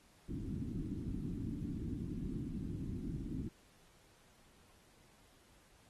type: low-pass noise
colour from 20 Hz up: white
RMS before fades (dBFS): -41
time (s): 0.28-3.49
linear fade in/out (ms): 10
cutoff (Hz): 310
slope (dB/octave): 48
effects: pink hiss -67 dBFS RMS until 5.89 s + AAC 32 kbps